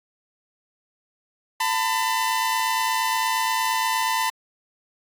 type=tone pair together; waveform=sawtooth; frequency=896.5 / 1005 Hz; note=A5 / B5; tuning=+32 / +30 cents; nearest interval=major second; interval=198 cents; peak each=-20 dBFS; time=1.6-4.3 s; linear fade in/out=5 ms; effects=AAC 64 kbps